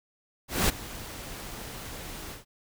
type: noise with ADSR envelope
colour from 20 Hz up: pink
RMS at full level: -22 dBFS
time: 0.48-2.45 s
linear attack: 210 ms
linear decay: 13 ms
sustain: -18 dB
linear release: 140 ms
effects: none